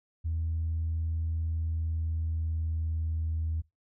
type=tone with pitch glide; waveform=sine; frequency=81.2 to 80.22 Hz; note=E2 to E2; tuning=-26 to -47 cents; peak=-27 dBFS; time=0.24-3.62 s; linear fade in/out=20 ms; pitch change=-21 cents; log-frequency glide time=1.37-3.32 s; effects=noise-tail reverb RT60 0.2 s tail -21 dB re dry + tanh soft clip ceiling -24 dBFS